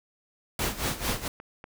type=noise with tremolo; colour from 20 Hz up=pink; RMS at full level=-27 dBFS; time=0.59-1.28 s; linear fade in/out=2 ms; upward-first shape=sine; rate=4.5 Hz; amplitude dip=80%
type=click train; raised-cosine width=0.5 ms; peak=-27 dBFS; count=4; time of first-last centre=0.92-1.641 s; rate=4.16 Hz
effects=none